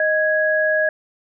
sine tone pair together, 622.2 / 1661.2 Hz, D#5 / G#6, 0 / 0 cents, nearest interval octave + perfect fourth, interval 1700 cents, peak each -18 dBFS, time 0-0.89 s, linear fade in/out 2 ms, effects none

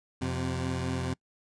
20% pulse tone pair together, 87.31 / 128.76 Hz, F2 / C3, 0 / -27 cents, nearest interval perfect fifth, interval 673 cents, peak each -28 / -27 dBFS, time 0.21-1.14 s, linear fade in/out 10 ms, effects noise-tail reverb RT60 0.1 s tail -24 dB re dry + resampled to 22050 Hz

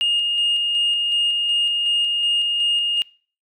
sine tone with tremolo, 2842 Hz, F7, 30 cents sharp, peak -15 dBFS, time 0.01-3.02 s, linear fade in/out 0 ms, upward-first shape square, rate 2.7 Hz, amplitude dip 30%, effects noise-tail reverb RT60 0.4 s tail -23 dB re dry + tanh soft clip ceiling -13 dBFS

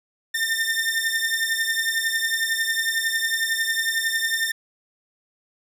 sawtooth beating tone pair, 1800 / 1811 Hz, A6 / A6, +39 / +49 cents, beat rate 11 Hz, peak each -21 dBFS, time 0.34-4.52 s, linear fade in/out 10 ms, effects none

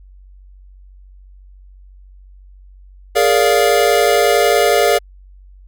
square chord, Bb dominant seventh, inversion third, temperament equal with one note detuned, 415.3 / 466.2 / 580.2 / 698.5 Hz, Ab4 / Bb4 / D5 / F5, 0 / 0 / -21 / 0 cents, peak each -17 dBFS, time 3.15-4.99 s, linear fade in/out 20 ms, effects added 47 Hz sine -39 dBFS peak until 5.67 s

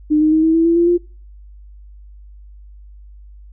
sine tone with pitch steps, 303.2 / 309.4 / 315.7 / 322.2 / 328.7 / 335.5 / 342.3 / 349.3 Hz, D#4 / D#4 / D#4 / E4 / E4 / E4 / F4 / F4, -45 / -10 / +25 / -39 / -5 / +31 / -35 / 0 cents, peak -10 dBFS, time 0.1-0.98 s, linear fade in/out 20 ms, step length 110 ms, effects noise-tail reverb RT60 0.4 s tail -24 dB re dry + added 50 Hz sine -37 dBFS peak until 3.52 s

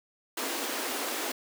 pink high-pass noise, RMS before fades -33 dBFS, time 0.37-1.32 s, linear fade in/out 5 ms, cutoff 240 Hz, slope 96 dB/octave, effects none

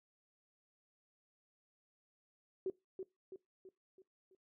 sine tone with echo, 377.1 Hz, F#4, 33 cents sharp, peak -34 dBFS, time 2.66-2.7 s, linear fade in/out 2 ms, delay 330 ms, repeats 5, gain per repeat -6 dB, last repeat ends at 4.35 s, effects noise-tail reverb RT60 0.2 s tail -21 dB re dry

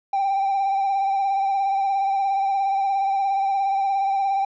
triangle tone with vibrato, 785 Hz, G5, 2 cents sharp, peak -16 dBFS, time 0.13-4.45 s, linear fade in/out 5 ms, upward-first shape triangle, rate 17 Hz, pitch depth 38 cents each way, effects tanh soft clip ceiling -14 dBFS + resampled to 16000 Hz

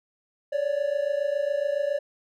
triangle tone pair together, 557.8 / 585 Hz, C#5 / D5, +11 / -7 cents, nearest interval minor second, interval 82 cents, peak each -25 / -24 dBFS, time 0.52-1.99 s, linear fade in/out 10 ms, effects none

